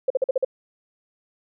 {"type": "tone bursts", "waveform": "sine", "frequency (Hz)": 524, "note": "C5", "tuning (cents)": 2, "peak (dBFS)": -16, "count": 6, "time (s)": [0.08, 0.448], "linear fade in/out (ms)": 5, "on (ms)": 23, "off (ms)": 46, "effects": []}